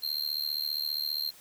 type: tone with amplitude modulation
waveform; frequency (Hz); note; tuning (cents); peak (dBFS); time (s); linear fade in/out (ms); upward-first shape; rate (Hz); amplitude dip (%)
square; 4186; C8; 0; -26; 0.02-1.31; 20; sine; 75; 100
effects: white hiss -54 dBFS RMS until 1.4 s